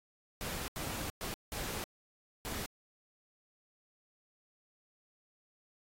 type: noise bursts at uneven times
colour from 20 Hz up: pink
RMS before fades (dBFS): -40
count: 5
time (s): 0.41-0.68 / 0.76-1.1 / 1.21-1.34 / 1.52-1.84 / 2.45-2.66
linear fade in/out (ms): 0
effects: AAC 48 kbps

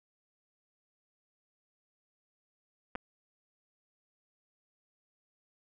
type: clicks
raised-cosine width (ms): 0.5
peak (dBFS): -23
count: 2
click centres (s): 2.953 / 2.957
effects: none

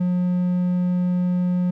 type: tone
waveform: triangle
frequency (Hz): 179.4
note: F3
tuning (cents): +47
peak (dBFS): -16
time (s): 0-1.71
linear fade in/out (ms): 10
effects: none

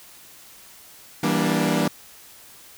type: chord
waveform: sawtooth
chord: E half-diminished seventh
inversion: none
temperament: equal with one note detuned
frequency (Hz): 164.81 / 196 / 237.6 / 293.7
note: E3 / G3 / Bb3 / D4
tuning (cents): 0 / 0 / +33 / 0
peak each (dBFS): -21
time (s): 1.23-1.88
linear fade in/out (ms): 5
effects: white hiss -47 dBFS RMS until 2.77 s

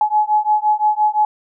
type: beating tone pair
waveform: sine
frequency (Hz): 846 / 851.8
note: G#5 / G#5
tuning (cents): +32 / +44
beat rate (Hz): 5.8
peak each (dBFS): -16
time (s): 0.01-1.25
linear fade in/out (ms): 2
effects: none

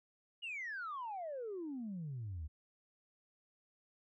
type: exponential sweep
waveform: sine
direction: down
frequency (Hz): 2932 to 71.6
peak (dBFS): -39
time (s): 0.42-2.48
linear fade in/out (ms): 20
effects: tanh soft clip ceiling -37 dBFS

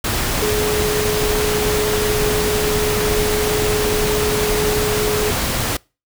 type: tone in noise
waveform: sine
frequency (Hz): 422.4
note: G#4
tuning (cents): +29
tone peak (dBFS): -18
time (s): 0.42-5.31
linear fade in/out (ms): 5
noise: pink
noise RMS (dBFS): -20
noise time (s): 0.04-5.77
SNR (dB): -1
effects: noise-tail reverb RT60 0.3 s tail -25 dB re dry

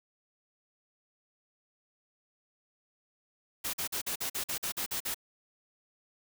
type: noise bursts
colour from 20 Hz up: white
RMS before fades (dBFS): -34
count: 11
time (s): 3.64-5.145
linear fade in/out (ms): 10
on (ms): 95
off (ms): 46
effects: none

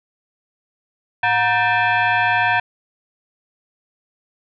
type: tone with frequency modulation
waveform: sine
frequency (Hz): 109.1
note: A2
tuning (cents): -14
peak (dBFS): -14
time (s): 1.23-2.6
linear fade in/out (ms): 5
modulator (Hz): 833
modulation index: 2.6
effects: none

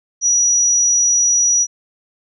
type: tone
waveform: sine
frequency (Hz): 5830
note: F#8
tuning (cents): -26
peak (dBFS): -11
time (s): 0.21-1.67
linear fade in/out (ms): 50
effects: none

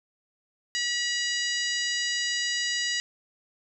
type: harmonic tone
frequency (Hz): 967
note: B5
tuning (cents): -37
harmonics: 2 / 3 / 4 / 5 / 6 / 7 / 8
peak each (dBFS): -30 / -32 / -35 / -32 / -39 / -36 / -41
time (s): 0.75-3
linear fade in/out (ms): 0
effects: none

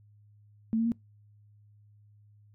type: tone with pitch steps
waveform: sine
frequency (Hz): 222.9 / 227.7 / 232.6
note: A3 / A#3 / A#3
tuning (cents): +23 / -40 / -4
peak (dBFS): -24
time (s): 0.73-0.919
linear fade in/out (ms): 0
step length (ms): 63
effects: noise-tail reverb RT60 0.2 s tail -24 dB re dry + added 104 Hz sine -56 dBFS peak until 2.54 s

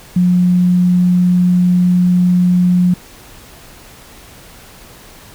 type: tone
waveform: sine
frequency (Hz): 179.1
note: F3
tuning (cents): +44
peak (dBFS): -8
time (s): 0.16-2.94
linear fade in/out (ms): 5
effects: pink hiss -39 dBFS RMS until 5.34 s

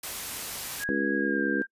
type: noise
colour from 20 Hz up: white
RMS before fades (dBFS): -35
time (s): 0.03-0.84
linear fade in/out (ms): 5
type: tone with pitch glide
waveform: sine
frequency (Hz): 1651 to 1591.1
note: G#6 to G6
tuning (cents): -11 to +25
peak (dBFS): -29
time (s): 0.79-1.67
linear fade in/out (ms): 50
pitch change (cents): -64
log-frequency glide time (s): 1.15-1.44
type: harmonic tone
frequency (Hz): 69.1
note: C#2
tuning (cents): -5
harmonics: 3 / 4 / 5 / 6 / 7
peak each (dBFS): -32 / -29 / -31 / -36 / -34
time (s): 0.89-1.62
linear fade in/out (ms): 0
effects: noise-tail reverb RT60 0.1 s tail -24 dB re dry + resampled to 32000 Hz

